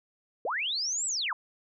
sine linear two-way sweep, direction up then down, 390.6 to 7940 to 884 Hz, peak -28 dBFS, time 0.45-1.33 s, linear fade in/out 2 ms, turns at 1.06 s, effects none

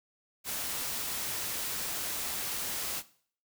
white noise, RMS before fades -35 dBFS, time 0.44-3.03 s, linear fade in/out 50 ms, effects noise-tail reverb RT60 0.5 s tail -17 dB re dry

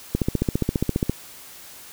click train, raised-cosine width 3 ms, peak -7 dBFS, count 15, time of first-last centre 0.15-1.096 s, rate 14.8 Hz, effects white hiss -43 dBFS RMS until 1.92 s

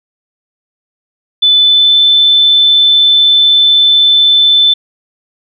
sine tone with pitch glide, 3500 to 3524 Hz, A7 to A7, -10 to +2 cents, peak -4 dBFS, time 1.42-4.74 s, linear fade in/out 10 ms, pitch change +12 cents, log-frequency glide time 1.57-1.98 s, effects none

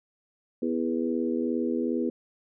harmonic tone with a mistuned harmonic, 82.41 Hz, E2, in tune, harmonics 3 / 4 / 5 / 6, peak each -28 / -30 / -32 / -34 dBFS, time 0.62-2.1 s, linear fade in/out 5 ms, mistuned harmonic 6, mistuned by -19 cents, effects none

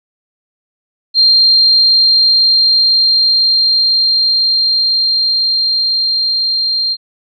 sine tone with level ramp, 4186 Hz, C8, in tune, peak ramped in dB -5 to -12 dBFS, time 1.14-6.97 s, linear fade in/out 50 ms, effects none

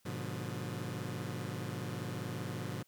sawtooth chord, G# diminished seventh, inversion none, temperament just, 103.83 / 124.59 / 149.51 / 179.41 Hz, G#2 / B2 / D3 / F3, 0 / +16 / +31 / +47 cents, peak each -39 / -38 / -40 / -40 dBFS, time 0.05-2.83 s, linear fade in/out 10 ms, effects white hiss -71 dBFS RMS until 2.87 s

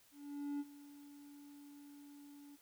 triangle tone with ADSR envelope, 287.1 Hz, D4, 39 cents flat, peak -35 dBFS, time 0.11-2.57 s, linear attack 490 ms, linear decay 38 ms, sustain -17 dB, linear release 26 ms, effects white hiss -68 dBFS RMS until 2.61 s

